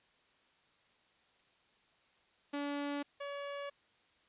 sawtooth tone pair in turn, 286.8 / 566.7 Hz, D4 / C#5, -41 / +38 cents, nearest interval octave, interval 1179 cents, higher second, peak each -32 / -36 dBFS, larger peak first, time 2.53-3.03 / 3.2-3.7 s, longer neither, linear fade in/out 10 ms, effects white hiss -70 dBFS RMS until 4.28 s + resampled to 8000 Hz

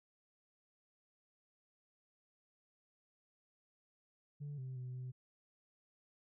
sine tone with pitch steps, 145 / 130 / 126.4 / 127.3 Hz, D3 / C3 / B2 / C3, -22 / -11 / +41 / -47 cents, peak -40 dBFS, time 4.4-5.12 s, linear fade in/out 20 ms, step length 180 ms, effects tanh soft clip ceiling -40 dBFS

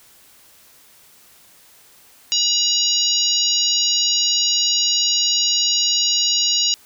harmonic tone with a mistuned harmonic, 960 Hz, B5, 49 cents flat, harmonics 3 / 4 / 5 / 6 / 7, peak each -22 / -22 / -22 / -22 / -22 dBFS, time 2.32-6.74 s, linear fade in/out 0 ms, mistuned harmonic 6, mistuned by -54 cents, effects white hiss -50 dBFS RMS until 6.85 s

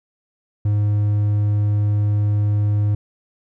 triangle tone, 103.83 Hz, G#2, in tune, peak -13 dBFS, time 0.65-2.95 s, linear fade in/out 5 ms, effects none

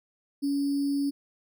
sine tone with sample-and-hold, 281.7 Hz, C#4, 28 cents sharp, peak -24 dBFS, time 0.42-1.11 s, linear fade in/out 20 ms, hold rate 4900 Hz, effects none

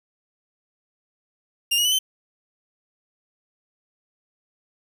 sawtooth tone with pitch steps, 2800 / 2890 / 2984 / 3080 Hz, F7 / F#7 / F#7 / G7, +4 / -41 / +14 / -31 cents, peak -15 dBFS, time 1.71-1.99 s, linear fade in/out 10 ms, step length 70 ms, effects none

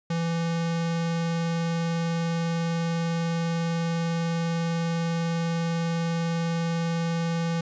square tone with vibrato, 167 Hz, E3, 23 cents sharp, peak -25 dBFS, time 0.1-7.61 s, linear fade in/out 5 ms, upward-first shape sine, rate 20 Hz, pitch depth 14 cents each way, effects resampled to 16000 Hz + 11-bit

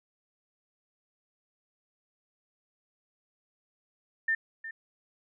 sine tone with echo, 1798 Hz, A6, 37 cents sharp, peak -24 dBFS, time 4.28-4.35 s, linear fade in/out 5 ms, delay 360 ms, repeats 1, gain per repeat -13 dB, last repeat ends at 4.71 s, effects none

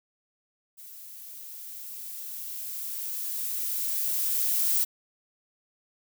violet noise with level ramp, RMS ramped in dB -46 to -24 dBFS, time 0.77-4.85 s, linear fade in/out 20 ms, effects none

